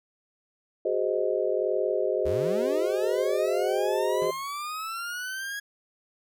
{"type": "chord", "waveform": "sine", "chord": "Ab dominant seventh", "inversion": "third", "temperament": "just", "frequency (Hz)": [373.8, 415.3, 519.1, 623], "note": ["Gb4", "Ab4", "C5", "Eb5"], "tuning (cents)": [18, 0, -14, 2], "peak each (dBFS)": -29, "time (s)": [0.85, 4.31], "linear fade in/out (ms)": 5}
{"type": "linear sweep", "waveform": "40% pulse", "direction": "up", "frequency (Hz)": [62.6, 1662], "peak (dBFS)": -31, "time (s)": [2.25, 5.6], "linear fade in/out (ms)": 10}
{"type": "tone with exponential decay", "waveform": "35% pulse", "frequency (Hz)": 164.81, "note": "E3", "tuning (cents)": 0, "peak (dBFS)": -35, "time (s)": [4.22, 4.51], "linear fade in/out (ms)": 0, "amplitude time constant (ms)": 63}
{"effects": []}